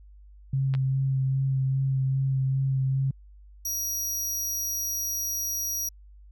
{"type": "tone with vibrato", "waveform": "sine", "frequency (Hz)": 133.8, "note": "C3", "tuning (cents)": 39, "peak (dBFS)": -22, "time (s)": [0.53, 3.11], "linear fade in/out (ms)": 5, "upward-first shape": "sine", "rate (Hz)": 2.5, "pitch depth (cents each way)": 16}
{"type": "clicks", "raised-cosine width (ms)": 0.3, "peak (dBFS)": -23, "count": 2, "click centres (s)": [0.739, 0.75]}
{"type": "tone", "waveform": "sawtooth", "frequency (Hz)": 5750, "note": "F8", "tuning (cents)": 50, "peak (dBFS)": -25, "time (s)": [3.65, 5.89], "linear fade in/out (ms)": 5}
{"effects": ["added 50 Hz sine -47 dBFS peak until 6.31 s"]}